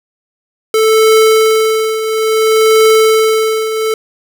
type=tone with tremolo; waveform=square; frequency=439.6 Hz; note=A4; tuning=2 cents flat; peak=-5 dBFS; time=0.74-3.94 s; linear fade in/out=2 ms; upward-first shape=triangle; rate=0.59 Hz; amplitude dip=70%; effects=none